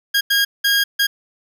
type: tone bursts at uneven times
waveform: 20% pulse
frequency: 1629 Hz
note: G#6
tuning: 34 cents flat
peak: -9 dBFS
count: 4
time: 0.14-0.21 / 0.3-0.45 / 0.64-0.84 / 0.99-1.07 s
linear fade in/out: 10 ms
effects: none